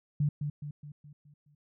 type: tone with echo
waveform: sine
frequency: 146.83 Hz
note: D3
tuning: in tune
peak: -24 dBFS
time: 0.2-0.29 s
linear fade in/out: 5 ms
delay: 210 ms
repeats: 6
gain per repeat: -6 dB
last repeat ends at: 1.55 s
effects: none